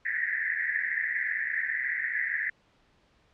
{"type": "band-pass noise", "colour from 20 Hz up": "white", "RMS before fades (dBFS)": -30, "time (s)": [0.05, 2.5], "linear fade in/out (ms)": 5, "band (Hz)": [1700, 2000], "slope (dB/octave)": 96, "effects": ["pink hiss -65 dBFS RMS until 3.33 s", "low-pass 4000 Hz 12 dB/octave"]}